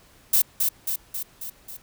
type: noise with echo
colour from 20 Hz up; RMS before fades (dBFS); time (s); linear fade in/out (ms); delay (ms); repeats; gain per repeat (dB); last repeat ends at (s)
violet; -18; 0.33-0.42; 5; 270; 5; -4; 1.77
effects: pink hiss -55 dBFS RMS until 1.82 s